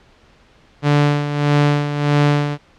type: tone with tremolo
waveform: sawtooth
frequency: 145.9 Hz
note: D3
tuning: 11 cents flat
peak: -7 dBFS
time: 0.82-2.58 s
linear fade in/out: 50 ms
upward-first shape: sine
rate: 1.6 Hz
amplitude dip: 65%
effects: pink hiss -51 dBFS RMS until 2.78 s + low-pass 4000 Hz 12 dB/octave